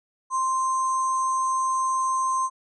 sine tone with sample-and-hold, 1046.5 Hz, C6, in tune, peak -21 dBFS, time 0.3-2.5 s, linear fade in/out 50 ms, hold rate 7350 Hz, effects resampled to 24000 Hz

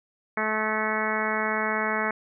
harmonic tone with a mistuned harmonic, 216.5 Hz, A3, 28 cents flat, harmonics 1 / 2 / 3 / 4 / 5 / 6 / 7 / 8 / 9 / 10, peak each -33 / -33 / -33 / -33 / -33 / -33 / -33 / -33 / -33 / -33 dBFS, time 0.37-2.11 s, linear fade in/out 2 ms, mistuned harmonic 10, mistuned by +28 cents, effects none

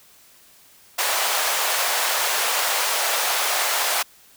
pink high-pass noise, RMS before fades -22 dBFS, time 0.98-4.03 s, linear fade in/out 10 ms, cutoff 610 Hz, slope 24 dB/octave, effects white hiss -52 dBFS RMS until 4.36 s

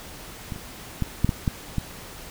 clicks, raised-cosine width 5 ms, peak -19 / -26 / -11 / -6 / -9 / -9 / -11 dBFS, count 7, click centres 0.522 / 0.561 / 1.023 / 1.246 / 1.292 / 1.478 / 1.783 s, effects pink hiss -41 dBFS RMS until 2.3 s

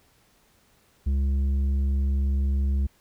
sine tone with tanh clipping, 68.5 Hz, C#2, 20 cents flat, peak -22 dBFS, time 1.06-2.87 s, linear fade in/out 10 ms, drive 7 dB, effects pink hiss -62 dBFS RMS until 3 s

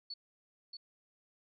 sine tone with echo, 4435 Hz, C#8, in tune, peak -40 dBFS, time 0.1-0.14 s, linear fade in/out 5 ms, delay 630 ms, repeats 1, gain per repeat -4 dB, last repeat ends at 0.77 s, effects none

